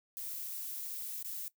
violet noise with dropouts, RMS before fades -41 dBFS, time 0.17-1.48 s, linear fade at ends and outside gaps 0 ms, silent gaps 1.227-1.246 s, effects noise-tail reverb RT60 0.1 s tail -18 dB re dry

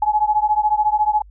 sine beating tone pair, 842 / 856 Hz, G#5 / A5, +24 / -48 cents, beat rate 14 Hz, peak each -17 / -18 dBFS, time 0.02-1.22 s, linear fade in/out 5 ms, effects added 50 Hz sine -41 dBFS peak until 1.3 s

